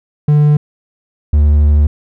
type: tone pair in turn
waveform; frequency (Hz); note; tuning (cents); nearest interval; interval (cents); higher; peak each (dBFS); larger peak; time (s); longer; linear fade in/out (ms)
triangle; 148.5 / 73.97; D3 / D2; +20 / +13; octave; 1207; first; -4; neither; 0.28-0.57 / 1.33-1.87; second; 5
effects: none